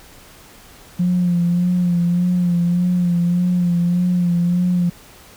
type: tone with vibrato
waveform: sine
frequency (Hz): 176.1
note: F3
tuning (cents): +15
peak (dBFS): -13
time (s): 0.99-4.9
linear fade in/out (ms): 10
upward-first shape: sine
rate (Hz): 1.7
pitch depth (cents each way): 35
effects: tanh soft clip ceiling -9 dBFS + pink hiss -44 dBFS RMS until 5.36 s